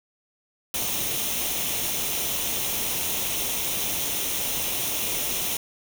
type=noise with comb filter; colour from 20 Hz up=white; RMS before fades=-27 dBFS; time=0.74-5.57 s; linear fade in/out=2 ms; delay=0.32 ms; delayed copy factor=+0.55; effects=none